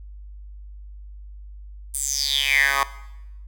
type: tone with high-pass filter sweep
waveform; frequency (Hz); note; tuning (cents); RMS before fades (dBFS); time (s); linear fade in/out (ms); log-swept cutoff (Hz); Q
10% pulse; 138.59; C#3; 0; -22; 1.94-2.83; 2; 9500 to 1100; 7.2
effects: noise-tail reverb RT60 0.9 s tail -17 dB re dry + added 50 Hz sine -37 dBFS peak until 3.47 s